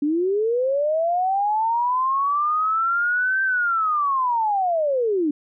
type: linear two-way sweep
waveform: sine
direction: up then down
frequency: 281.9 to 1568 to 281.9 Hz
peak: -18 dBFS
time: 0.02-5.31 s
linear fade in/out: 5 ms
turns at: 3.43 s
effects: none